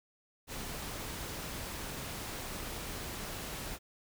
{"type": "noise", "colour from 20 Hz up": "pink", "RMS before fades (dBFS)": -41, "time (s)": [0.47, 3.79], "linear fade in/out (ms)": 50, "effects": []}